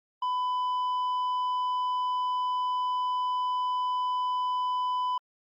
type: tone with tanh clipping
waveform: sine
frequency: 1000 Hz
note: B5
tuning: 21 cents sharp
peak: -27 dBFS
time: 0.22-5.18 s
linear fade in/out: 5 ms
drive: 5 dB
effects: Opus 48 kbps